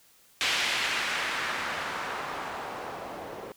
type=noise with low-pass filter sweep; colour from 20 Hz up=blue; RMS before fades=-32 dBFS; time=0.41-3.52 s; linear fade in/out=0 ms; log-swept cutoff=3000 to 560 Hz; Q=1.2; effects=white hiss -60 dBFS RMS until 3.56 s